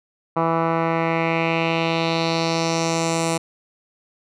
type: tone with low-pass filter sweep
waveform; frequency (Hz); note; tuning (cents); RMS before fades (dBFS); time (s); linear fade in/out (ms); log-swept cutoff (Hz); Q
10% pulse; 164.81; E3; 0; -21; 0.36-3.38; 10; 1200 to 8800; 2.6
effects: none